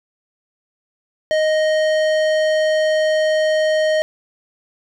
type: tone with tanh clipping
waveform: sine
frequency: 622.3 Hz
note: D#5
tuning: in tune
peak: -16 dBFS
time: 1.31-4.02 s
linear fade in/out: 0 ms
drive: 16 dB
effects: none